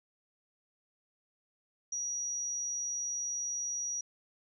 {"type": "tone", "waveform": "sine", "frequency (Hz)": 5780, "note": "F#8", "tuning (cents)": -41, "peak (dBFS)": -33, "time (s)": [1.92, 4.01], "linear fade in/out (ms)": 5, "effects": []}